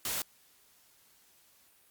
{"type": "noise", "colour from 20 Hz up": "white", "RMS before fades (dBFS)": -34, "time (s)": [0.05, 0.22], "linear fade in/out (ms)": 2, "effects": ["white hiss -64 dBFS RMS until 1.9 s", "Opus 48 kbps"]}